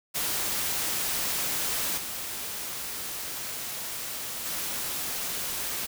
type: noise with level steps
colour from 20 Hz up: white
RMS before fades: -29 / -35 / -32 dBFS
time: 0.14-5.87 s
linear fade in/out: 20 ms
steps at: 1.97 / 4.45 s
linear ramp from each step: 10 ms
effects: none